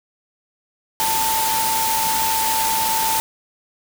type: tone in noise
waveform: sine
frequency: 891 Hz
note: A5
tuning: 22 cents sharp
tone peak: -20 dBFS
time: 1-3.2 s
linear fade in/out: 0 ms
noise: white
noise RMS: -22 dBFS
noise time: 1-3.2 s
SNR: -1 dB
effects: none